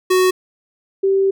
square / sine tone pair in turn, 370 / 388.7 Hz, F#4 / G4, 0 / -15 cents, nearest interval minor second, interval 85 cents, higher second, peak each -12 dBFS, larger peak neither, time 0.1-0.31 / 1.03-1.31 s, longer second, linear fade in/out 10 ms, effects none

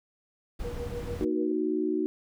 brown noise, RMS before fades -36 dBFS, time 0.59-1.25 s, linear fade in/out 10 ms
sine tone with tremolo, 480 Hz, B4, 49 cents flat, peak -32 dBFS, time 0.64-1.52 s, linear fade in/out 5 ms, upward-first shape triangle, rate 6.8 Hz, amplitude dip 95%
sine chord, D# minor, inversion second, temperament equal, 233.1 / 311.1 / 370 Hz, A#3 / D#4 / F#4, 0 / 0 / 0 cents, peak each -34 / -28 / -29 dBFS, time 1.21-2.06 s, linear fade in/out 0 ms
effects none

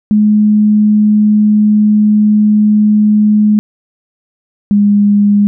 sine tone pair in turn, 211 / 204.5 Hz, G#3 / G#3, +28 / -26 cents, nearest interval minor second, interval 54 cents, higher first, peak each -5 dBFS, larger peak neither, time 0.11-3.59 / 4.71-5.47 s, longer first, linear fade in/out 0 ms, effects none

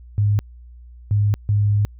sine tone bursts at uneven times, 103.3 Hz, G#2, 9 cents flat, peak -14 dBFS, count 3, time 0.18-0.39 / 1.11-1.34 / 1.49-1.85 s, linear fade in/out 0 ms, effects added 60 Hz sine -39 dBFS peak until 1.99 s

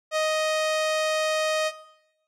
sawtooth tone, 624 Hz, D#5, 5 cents sharp, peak -18 dBFS, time 0.11-1.72 s, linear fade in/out 50 ms, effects noise-tail reverb RT60 0.9 s tail -17 dB re dry + low-pass 8000 Hz 12 dB/octave

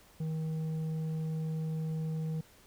sine tone with tanh clipping, 158.6 Hz, D#3, 33 cents sharp, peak -33 dBFS, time 0.2-2.41 s, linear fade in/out 5 ms, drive 6 dB, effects pink hiss -60 dBFS RMS until 2.66 s

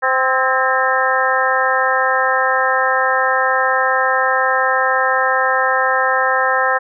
harmonic tone with a mistuned harmonic, 260.3 Hz, C4, 9 cents flat, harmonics 2 / 3 / 4 / 5 / 6 / 7, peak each -20 / -20 / -20 / -20 / -20 / -20 dBFS, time 0.02-6.79 s, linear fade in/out 20 ms, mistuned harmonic 6, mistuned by +50 cents, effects none

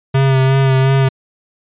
square tone with vibrato, 133.9 Hz, C3, 40 cents sharp, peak -10 dBFS, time 0.14-1.09 s, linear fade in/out 10 ms, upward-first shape sine, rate 2.8 Hz, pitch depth 25 cents each way, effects resampled to 8000 Hz

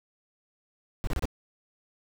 brown noise bursts, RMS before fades -27 dBFS, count 4, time 1.04-1.255 s, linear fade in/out 0 ms, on 32 ms, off 29 ms, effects none

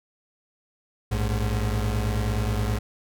35% pulse tone pair together, 57.33 / 105.2 Hz, A#1 / G#2, -28 / +23 cents, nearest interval major seventh, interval 1051 cents, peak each -24 dBFS, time 1.11-2.79 s, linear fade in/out 10 ms, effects none

